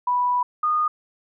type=tone pair in turn; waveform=sine; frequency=985 / 1227.8 Hz; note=B5 / D#6; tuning=-5 / -23 cents; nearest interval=major third; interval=382 cents; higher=second; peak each=-18 dBFS; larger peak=neither; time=0.07-0.43 / 0.63-0.88 s; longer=first; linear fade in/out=5 ms; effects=none